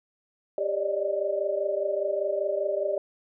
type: tone cluster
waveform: sine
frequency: 396.8 / 554 / 590 / 615 Hz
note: G4 / C#5 / D5 / D#5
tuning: +21 / -1 / +8 / -20 cents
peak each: -31 / -34 / -28 / -30 dBFS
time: 0.58-2.98 s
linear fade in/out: 2 ms
effects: none